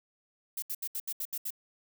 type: noise bursts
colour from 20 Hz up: violet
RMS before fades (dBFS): -35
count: 8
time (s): 0.57-1.505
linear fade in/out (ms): 5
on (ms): 53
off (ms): 73
effects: none